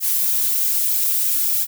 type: noise with flanger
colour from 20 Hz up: violet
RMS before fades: -19 dBFS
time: 0-1.67 s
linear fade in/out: 50 ms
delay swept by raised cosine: 1.2 to 6.6 ms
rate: 3.1 Hz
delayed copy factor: +0.95
effects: none